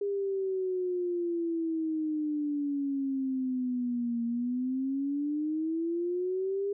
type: exponential two-way sweep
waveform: sine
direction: down then up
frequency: 405.7 to 232.8 to 405.7 Hz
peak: -28 dBFS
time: 0.01-6.73 s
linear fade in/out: 5 ms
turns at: 4.24 s
effects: none